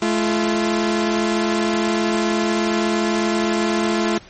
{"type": "tone pair together", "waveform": "sawtooth", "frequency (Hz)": [215.5, 343], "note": ["A3", "F4"], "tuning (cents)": [-36, -31], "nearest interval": "minor sixth", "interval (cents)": 805, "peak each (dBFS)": -16, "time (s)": [0.02, 4.18], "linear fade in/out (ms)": 2, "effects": ["pink hiss -45 dBFS RMS until 4.29 s", "MP3 32 kbps"]}